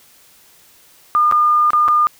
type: tone with dropouts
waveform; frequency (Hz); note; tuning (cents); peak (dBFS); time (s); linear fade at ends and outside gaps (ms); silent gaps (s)
sine; 1211; D#6; -47; -10; 1.15-2.07; 0; 1.313-1.323 / 1.705-1.733 / 1.88-1.885
effects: white hiss -49 dBFS RMS until 2.19 s